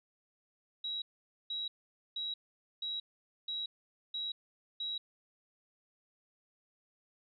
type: tone bursts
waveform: sine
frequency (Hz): 3865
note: B7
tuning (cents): -38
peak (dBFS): -35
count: 7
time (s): 0.84-4.98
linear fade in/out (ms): 5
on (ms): 180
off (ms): 480
effects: none